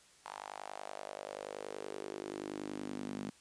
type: tone with high-pass filter sweep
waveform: sawtooth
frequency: 50.5 Hz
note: G#1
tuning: 48 cents flat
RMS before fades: -44 dBFS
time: 0.25-3.3 s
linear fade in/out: 5 ms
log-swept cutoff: 910 to 220 Hz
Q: 3.5
effects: white hiss -63 dBFS RMS until 3.4 s + resampled to 22050 Hz